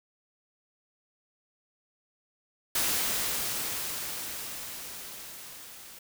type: noise with level ramp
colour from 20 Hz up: white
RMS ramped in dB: -27 to -48 dBFS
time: 2.75-5.99 s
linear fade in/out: 5 ms
effects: none